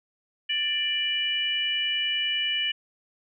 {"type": "harmonic tone", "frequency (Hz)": 590, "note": "D5", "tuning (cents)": 8, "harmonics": [3, 4, 5], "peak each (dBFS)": [-33, -31, -25], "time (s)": [0.49, 2.72], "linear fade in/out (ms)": 10, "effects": []}